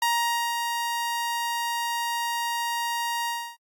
sawtooth tone with ADSR envelope, 940 Hz, A#5, 14 cents sharp, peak -17 dBFS, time 0.02-3.57 s, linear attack 3 ms, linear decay 510 ms, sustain -5 dB, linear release 290 ms, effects AAC 64 kbps

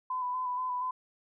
sine tone with vibrato, 1004 Hz, B5, 28 cents sharp, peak -30 dBFS, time 0.1-0.91 s, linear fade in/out 5 ms, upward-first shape square, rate 4.2 Hz, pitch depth 21 cents each way, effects none

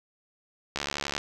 click train, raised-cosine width 0.2 ms, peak -12 dBFS, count 31, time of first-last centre 0.76-1.18 s, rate 71.5 Hz, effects none

